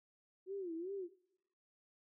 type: tone with vibrato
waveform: sine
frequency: 360 Hz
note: F#4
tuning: 47 cents flat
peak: -40 dBFS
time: 0.46-1.09 s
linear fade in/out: 50 ms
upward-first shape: sine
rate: 2.6 Hz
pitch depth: 180 cents each way
effects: noise-tail reverb RT60 0.8 s tail -21 dB re dry